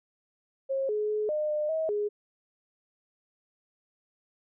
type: tone with pitch steps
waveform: sine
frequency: 539 / 422.9 / 425.2 / 607 / 603 / 638 / 415.4 Hz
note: C#5 / G#4 / G#4 / D#5 / D5 / D#5 / G#4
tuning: -49 / +31 / +41 / -43 / +46 / +43 / 0 cents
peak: -26 dBFS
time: 0.69-2.09 s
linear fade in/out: 20 ms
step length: 200 ms
effects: none